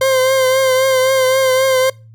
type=tone with vibrato; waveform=40% pulse; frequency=523.3 Hz; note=C5; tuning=in tune; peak=-10 dBFS; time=0.01-1.9 s; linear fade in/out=5 ms; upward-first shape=triangle; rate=3.8 Hz; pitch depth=39 cents each way; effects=noise-tail reverb RT60 0.3 s tail -25 dB re dry + added 112 Hz sine -38 dBFS peak until 2.14 s